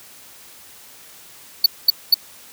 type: tone bursts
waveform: square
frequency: 4487 Hz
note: C#8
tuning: 20 cents sharp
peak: -8 dBFS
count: 3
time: 1.64-2.143 s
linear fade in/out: 5 ms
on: 21 ms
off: 220 ms
effects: white hiss -44 dBFS RMS until 2.52 s + high-pass 60 Hz 12 dB/octave